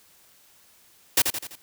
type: noise with echo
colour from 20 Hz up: white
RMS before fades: -18 dBFS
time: 1.17-1.22 s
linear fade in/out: 5 ms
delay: 84 ms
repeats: 4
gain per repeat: -6 dB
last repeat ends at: 1.556 s
effects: white hiss -57 dBFS RMS until 1.62 s